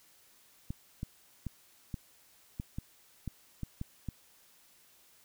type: clicks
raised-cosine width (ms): 5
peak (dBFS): -24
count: 10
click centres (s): 0.705 / 1.031 / 1.467 / 1.942 / 2.599 / 2.785 / 3.277 / 3.633 / 3.814 / 4.087
effects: white hiss -63 dBFS RMS until 5.24 s